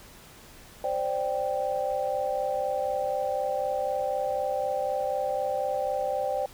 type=chord; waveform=sine; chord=C suspended second; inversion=none; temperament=equal; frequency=523.3 / 587.3 / 784 Hz; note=C5 / D5 / G5; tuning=0 / 0 / 0 cents; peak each=-30 dBFS; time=0.84-6.46 s; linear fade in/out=2 ms; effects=pink hiss -50 dBFS RMS until 6.53 s